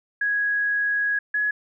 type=tone pair in turn; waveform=sine; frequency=1661.2 / 1686.3 Hz; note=G#6 / G#6; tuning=0 / +26 cents; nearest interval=unison; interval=26 cents; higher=second; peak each=-20 dBFS; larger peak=neither; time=0.21-1.19 / 1.34-1.51 s; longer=first; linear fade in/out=5 ms; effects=none